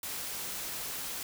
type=noise; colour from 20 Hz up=white; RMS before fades=-38 dBFS; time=0.03-1.23 s; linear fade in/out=2 ms; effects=none